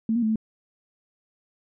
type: tone with pitch steps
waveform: sine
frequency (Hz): 223.4 / 238.2 / 218.4 / 220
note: A3 / A#3 / A3 / A3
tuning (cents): +27 / +38 / -13 / 0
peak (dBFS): -20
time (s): 0.09-0.358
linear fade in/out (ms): 2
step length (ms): 67
effects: none